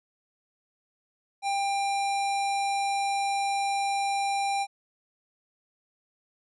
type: tone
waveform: square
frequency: 795 Hz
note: G5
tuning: 24 cents sharp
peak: -26 dBFS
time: 1.42-4.67 s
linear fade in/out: 50 ms
effects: resampled to 24000 Hz